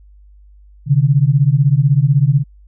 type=beating tone pair; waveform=sine; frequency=132.3 / 148.3 Hz; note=C3 / D3; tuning=+20 / +17 cents; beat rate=16 Hz; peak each=-12 dBFS; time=0.86-2.44 s; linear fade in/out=50 ms; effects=added 50 Hz sine -41 dBFS peak until 2.67 s